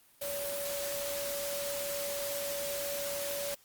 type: tone in noise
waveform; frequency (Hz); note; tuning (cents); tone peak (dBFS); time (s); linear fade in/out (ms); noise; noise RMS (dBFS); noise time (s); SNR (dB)
sine; 569; C#5; +45; -36; 0.21-3.55; 10; white; -38; 0.21-3.55; -1
effects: white hiss -63 dBFS RMS until 3.64 s + Opus 32 kbps

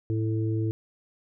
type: harmonic tone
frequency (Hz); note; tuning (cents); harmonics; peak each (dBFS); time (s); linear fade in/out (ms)
110; A2; 0; 1 / 3 / 4; -25 / -30 / -37; 0.1-0.71; 0
effects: none

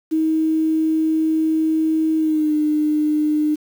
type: tone with pitch glide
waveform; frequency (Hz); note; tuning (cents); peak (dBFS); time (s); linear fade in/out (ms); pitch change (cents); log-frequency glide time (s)
sine; 316.9 to 302.9; D#4 to D#4; +32 to -46; -15; 0.11-3.56; 20; -78; 2.17-2.53
effects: 7-bit

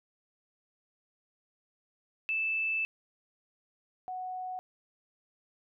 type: tone pair in turn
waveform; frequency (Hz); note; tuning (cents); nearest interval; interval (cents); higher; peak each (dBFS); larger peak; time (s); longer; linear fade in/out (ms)
sine; 2635 / 739.4; E7 / F#5; -1 / -1; octave + minor seventh; 2200; first; -28 / -35; first; 2.29-2.85 / 4.08-4.59; first; 0
effects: none

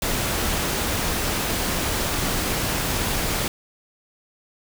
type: noise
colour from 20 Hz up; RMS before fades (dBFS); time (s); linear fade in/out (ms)
pink; -24; 0.02-3.48; 2
effects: none

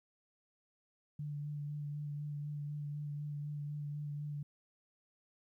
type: tone with vibrato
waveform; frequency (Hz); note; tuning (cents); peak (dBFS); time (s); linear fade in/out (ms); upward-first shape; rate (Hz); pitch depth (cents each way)
sine; 146.83; D3; 0; -38; 1.19-4.43; 5; sine; 4; 18
effects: 13-bit

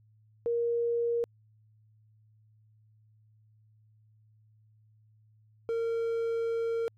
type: tone pair in turn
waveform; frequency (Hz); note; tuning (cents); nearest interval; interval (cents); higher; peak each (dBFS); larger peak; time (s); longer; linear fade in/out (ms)
sine / triangle; 470 / 459.5; A#4 / A#4; +14 / -25; unison; 39; first; -26; neither; 0.46-1.24 / 5.69-6.88; second; 0
effects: added 108 Hz sine -60 dBFS peak until 6.97 s + AAC 64 kbps

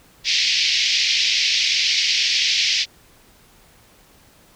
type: band-pass noise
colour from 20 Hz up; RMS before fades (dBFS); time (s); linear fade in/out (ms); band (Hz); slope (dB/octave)
white; -19; 0.24-2.86; 50; 2100 to 5500; 48
effects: pink hiss -52 dBFS RMS until 4.55 s

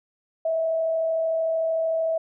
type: tone with frequency modulation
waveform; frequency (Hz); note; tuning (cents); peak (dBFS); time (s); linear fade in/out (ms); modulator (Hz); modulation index
sine; 650; E5; -24; -21; 0.45-2.18; 5; 33.3; 0.26
effects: none

